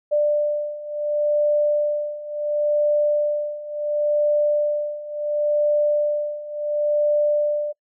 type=beating tone pair; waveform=sine; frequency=592 / 592.71 Hz; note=D5 / D5; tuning=+14 / +16 cents; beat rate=0.71 Hz; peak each=-23 / -20 dBFS; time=0.11-7.73 s; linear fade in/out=20 ms; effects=noise-tail reverb RT60 0.1 s tail -26 dB re dry